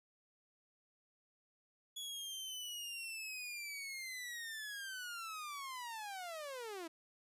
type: linear sweep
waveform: sawtooth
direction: down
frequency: 3393 to 315 Hz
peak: -40 dBFS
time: 1.96-6.88 s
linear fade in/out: 10 ms
effects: resampled to 32000 Hz